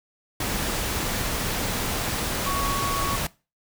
sine tone in noise, 1116 Hz, C#6, 11 cents sharp, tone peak -26 dBFS, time 2.46-3.16 s, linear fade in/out 5 ms, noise pink, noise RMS -27 dBFS, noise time 0.4-3.27 s, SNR -2 dB, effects noise-tail reverb RT60 0.3 s tail -21 dB re dry

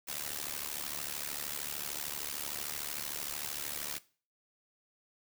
white noise with amplitude modulation, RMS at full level -35 dBFS, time 0.07-3.99 s, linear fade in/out 20 ms, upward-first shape sine, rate 73.2 Hz, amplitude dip 90%, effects noise-tail reverb RT60 0.4 s tail -19 dB re dry

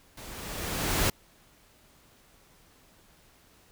pink noise with level ramp, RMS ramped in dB -45 to -24 dBFS, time 0.17-1.1 s, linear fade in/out 5 ms, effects pink hiss -60 dBFS RMS until 3.71 s

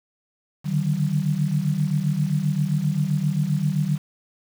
sine tone cluster, 144.6 / 152.2 / 190.6 Hz, D3 / D#3 / G3, -27 / -38 / -48 cents, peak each -26 / -22 / -25 dBFS, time 0.64-3.99 s, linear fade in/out 50 ms, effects 7-bit

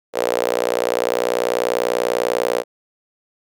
sawtooth tone with high-pass filter, 60.1 Hz, B1, 46 cents flat, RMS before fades -20 dBFS, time 0.13-2.64 s, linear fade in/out 50 ms, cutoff 500 Hz, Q 4.5, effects none

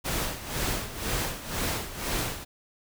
pink noise with tremolo, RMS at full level -28 dBFS, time 0.04-2.45 s, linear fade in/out 20 ms, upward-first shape sine, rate 2 Hz, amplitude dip 75%, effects none

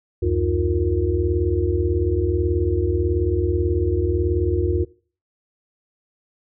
sine tone cluster, 71.5 / 89.8 / 316.2 / 357.2 / 465.3 Hz, D2 / F2 / D#4 / F4 / A#4, -46 / +49 / +28 / +39 / -3 cents, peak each -24 / -22 / -29 / -21 / -29 dBFS, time 0.22-4.85 s, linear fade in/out 10 ms, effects noise-tail reverb RT60 0.4 s tail -20 dB re dry

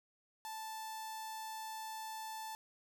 sawtooth tone with notch filter, 880 Hz, A5, in tune, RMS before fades -45 dBFS, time 0.45-2.55 s, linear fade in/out 0 ms, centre 2200 Hz, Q 1.1, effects none

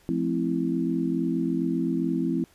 sine chord, F major seventh, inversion none, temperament equal with one note detuned, 174.61 / 217.1 / 261.6 / 329.6 Hz, F3 / A3 / C4 / E4, 0 / -23 / 0 / 0 cents, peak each -29 / -32 / -27 / -28 dBFS, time 0.09-2.44 s, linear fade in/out 0 ms, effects pink hiss -59 dBFS RMS until 2.54 s + resampled to 32000 Hz

